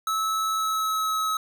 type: tone with pitch glide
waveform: square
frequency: 1300 to 1284.3 Hz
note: E6 to E6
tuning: -24 to -46 cents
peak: -24 dBFS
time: 0.07-1.37 s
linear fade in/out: 2 ms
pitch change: -22 cents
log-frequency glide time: 0.54-1.21 s
effects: none